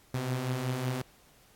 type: beating tone pair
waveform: sawtooth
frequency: 123.47 / 128.87 Hz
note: B2 / C3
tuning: 0 / -26 cents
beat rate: 5.4 Hz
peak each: -33 / -27 dBFS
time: 0.14-1.02 s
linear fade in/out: 5 ms
effects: pink hiss -61 dBFS RMS until 1.55 s + AAC 64 kbps